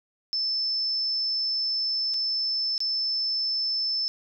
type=tone with dropouts; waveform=sine; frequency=5274 Hz; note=E8; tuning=in tune; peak=-24 dBFS; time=0.33-4.08 s; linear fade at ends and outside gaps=0 ms; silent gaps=2.138-2.142 / 2.779-2.804 s; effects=none